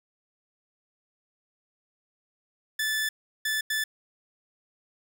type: tone bursts at uneven times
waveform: sawtooth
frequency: 1746 Hz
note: A6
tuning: 14 cents flat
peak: -22 dBFS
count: 3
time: 2.79-3.09 / 3.45-3.61 / 3.7-3.84 s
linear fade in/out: 5 ms
effects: none